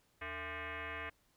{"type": "tone with frequency modulation", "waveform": "sine", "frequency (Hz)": 293.7, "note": "D4", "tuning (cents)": 0, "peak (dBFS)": -40, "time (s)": [0.21, 1.1], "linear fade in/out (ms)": 10, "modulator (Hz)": 373, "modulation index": 6, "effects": ["pink hiss -73 dBFS RMS until 1.36 s"]}